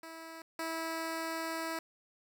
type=tone pair in turn; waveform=10% pulse; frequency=325.9 / 325.9 Hz; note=E4 / E4; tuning=-20 / -20 cents; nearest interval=unison; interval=0 cents; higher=neither; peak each=-37 / -27 dBFS; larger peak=second; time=0.03-0.42 / 0.59-1.79 s; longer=second; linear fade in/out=2 ms; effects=none